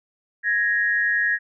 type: tone pair together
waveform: sine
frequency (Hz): 1662.1 / 1873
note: G#6 / A#6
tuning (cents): +1 / +8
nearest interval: major second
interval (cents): 207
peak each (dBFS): -21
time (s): 0.43-1.39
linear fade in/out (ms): 50
effects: none